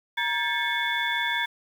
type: tone cluster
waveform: sine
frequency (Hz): 942 / 1607 / 1752 / 2193 / 3466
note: A#5 / G6 / A6 / C#7 / A7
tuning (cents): +18 / +43 / -8 / -19 / -27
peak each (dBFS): -30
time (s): 0.17-1.46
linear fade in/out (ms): 10
effects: tanh soft clip ceiling -12 dBFS + 8-bit